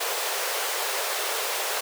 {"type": "high-pass noise", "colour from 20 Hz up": "pink", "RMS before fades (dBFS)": -28, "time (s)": [0, 1.81], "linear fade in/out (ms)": 10, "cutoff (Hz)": 420, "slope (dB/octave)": 48, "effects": []}